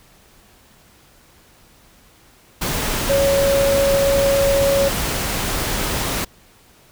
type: tone in noise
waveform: sine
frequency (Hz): 554.4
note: C#5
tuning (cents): 0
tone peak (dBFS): -14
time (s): 3.09-4.89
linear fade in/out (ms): 10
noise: pink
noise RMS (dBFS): -22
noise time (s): 2.61-6.25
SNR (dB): +5
effects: pink hiss -51 dBFS RMS until 6.91 s